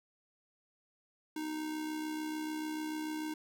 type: tone with amplitude modulation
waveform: square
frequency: 309.6 Hz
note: D#4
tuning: 9 cents flat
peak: -35 dBFS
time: 1.36-3.34 s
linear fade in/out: 5 ms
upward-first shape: sine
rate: 66.8 Hz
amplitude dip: 40%
effects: none